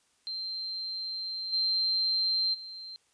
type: tone with level steps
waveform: sine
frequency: 4142 Hz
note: C8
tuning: 18 cents flat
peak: -33 / -25 / -40 dBFS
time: 0.27-2.96 s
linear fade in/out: 0 ms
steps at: 1.52 / 2.53 s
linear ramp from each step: 20 ms
effects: white hiss -69 dBFS RMS until 3.13 s + resampled to 22050 Hz